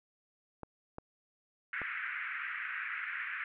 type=clicks; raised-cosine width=1 ms; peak=-28 dBFS; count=3; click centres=0.633 / 0.984 / 1.817 s
type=band-pass noise; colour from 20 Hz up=pink; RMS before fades=-39 dBFS; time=1.73-3.44 s; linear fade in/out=2 ms; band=1400 to 2300 Hz; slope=48 dB/octave
effects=none